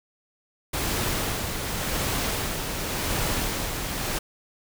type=noise with tremolo; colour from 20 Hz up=pink; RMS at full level=-26 dBFS; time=0.73-4.19 s; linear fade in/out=10 ms; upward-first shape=sine; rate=0.89 Hz; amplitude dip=40%; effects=none